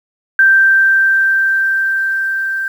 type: tone with level ramp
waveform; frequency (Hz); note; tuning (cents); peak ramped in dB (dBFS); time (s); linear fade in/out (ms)
sine; 1568; G6; 0; -5 to -16; 0.39-2.68; 2
effects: 7-bit